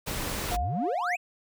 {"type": "noise", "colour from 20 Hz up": "pink", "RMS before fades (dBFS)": -32, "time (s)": [0.06, 0.57], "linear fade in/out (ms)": 20}
{"type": "tone with tremolo", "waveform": "sine", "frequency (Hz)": 712, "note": "F5", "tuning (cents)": 33, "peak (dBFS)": -27, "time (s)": [0.51, 1.16], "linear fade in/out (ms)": 10, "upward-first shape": "triangle", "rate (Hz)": 3.6, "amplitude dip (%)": 55}
{"type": "exponential sweep", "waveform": "triangle", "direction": "up", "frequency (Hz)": [36.71, 2700], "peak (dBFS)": -26, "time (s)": [0.52, 1.17], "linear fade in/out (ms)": 20}
{"effects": []}